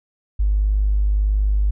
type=tone with tanh clipping; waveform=triangle; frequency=50.8 Hz; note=G#1; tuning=38 cents flat; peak=-14 dBFS; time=0.39-1.71 s; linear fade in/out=10 ms; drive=2 dB; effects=none